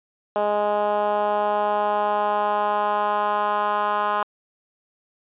10% pulse tone with band-pass filter sweep, 207.7 Hz, G#3, in tune, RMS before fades -22 dBFS, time 0.36-4.23 s, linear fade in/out 0 ms, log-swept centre 660 to 1100 Hz, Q 2, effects resampled to 8000 Hz

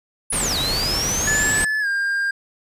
sine linear two-way sweep, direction down then up, 10548 to 3729 to 8270 Hz, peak -21 dBFS, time 0.3-1.65 s, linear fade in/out 5 ms, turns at 0.58 s
pink noise, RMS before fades -25 dBFS, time 0.32-1.65 s, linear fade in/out 10 ms
triangle tone with pitch glide, 1729 to 1603.9 Hz, A6 to G6, -31 to +39 cents, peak -17 dBFS, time 1.27-2.31 s, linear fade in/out 5 ms, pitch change -130 cents, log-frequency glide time 1.8-1.87 s
effects resampled to 32000 Hz

